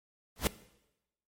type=noise with exponential growth; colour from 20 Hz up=pink; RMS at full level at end=-23 dBFS; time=0.36-0.47 s; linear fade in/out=0 ms; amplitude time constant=23 ms; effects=noise-tail reverb RT60 0.9 s tail -18 dB re dry + MP3 64 kbps